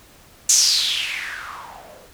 violet noise with low-pass filter sweep, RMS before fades -22 dBFS, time 0.49-2.07 s, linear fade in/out 5 ms, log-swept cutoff 6900 to 470 Hz, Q 5.2, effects pink hiss -49 dBFS RMS until 2.13 s

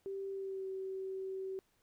sine tone with pitch glide, 390.5 to 381.8 Hz, G4 to G4, -7 to -46 cents, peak -38 dBFS, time 0.06-1.59 s, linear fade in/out 0 ms, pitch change -39 cents, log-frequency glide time 0.31-0.67 s, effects pink hiss -75 dBFS RMS until 1.82 s

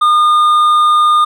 triangle tone with hard clipping, 1217 Hz, D#6, 39 cents flat, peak -8 dBFS, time 0.01-1.25 s, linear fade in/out 10 ms, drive 8 dB, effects none

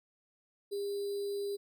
sine tone with sample-and-hold, 402.6 Hz, G4, 46 cents sharp, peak -33 dBFS, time 0.71-1.57 s, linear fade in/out 20 ms, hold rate 4410 Hz, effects none

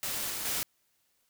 white noise with level steps, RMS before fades -34 / -36 / -32 dBFS, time 0.03-0.63 s, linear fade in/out 0 ms, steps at 0.3 / 0.45 s, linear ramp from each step 5 ms, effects white hiss -73 dBFS RMS until 1.29 s

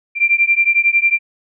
sine beating tone pair, 2362 / 2373 Hz, D7 / D7, +9 / +17 cents, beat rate 11 Hz, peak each -14 dBFS, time 0.15-1.19 s, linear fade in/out 50 ms, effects none

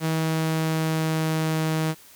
sawtooth tone with pitch glide, 160.2 to 158.36 Hz, E3 to D#3, -49 to +31 cents, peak -18 dBFS, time 0-1.95 s, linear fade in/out 50 ms, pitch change -20 cents, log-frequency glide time 0.11-1.69 s, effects white hiss -50 dBFS RMS until 2.15 s

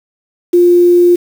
sine tone with quantisation, 351.2 Hz, F4, 10 cents sharp, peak -4 dBFS, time 0.53-1.16 s, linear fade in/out 10 ms, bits 5, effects none

